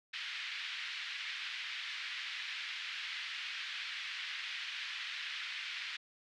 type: band-pass noise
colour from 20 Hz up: pink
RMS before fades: -42 dBFS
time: 0.13-5.97 s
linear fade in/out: 10 ms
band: 1800 to 3900 Hz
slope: 24 dB/octave
effects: none